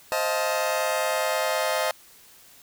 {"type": "chord", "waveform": "sawtooth", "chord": "F dominant seventh", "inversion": "second", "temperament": "just", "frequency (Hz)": [523.8, 628.6, 698.5, 873.1], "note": ["C5", "Eb5", "F5", "A5"], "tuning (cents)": [2, 18, 0, -14], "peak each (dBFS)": [-25, -22, -28, -27], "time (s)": [0.12, 1.91], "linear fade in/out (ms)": 0, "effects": ["white hiss -52 dBFS RMS until 2.62 s"]}